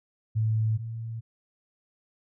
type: tone pair in turn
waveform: sine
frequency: 110 / 113.62 Hz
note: A2 / A#2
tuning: 0 / -44 cents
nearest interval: minor second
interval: 56 cents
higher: second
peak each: -22 / -32 dBFS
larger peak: first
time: 0.35-0.78 / 0.78-1.21 s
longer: neither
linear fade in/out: 20 ms
effects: none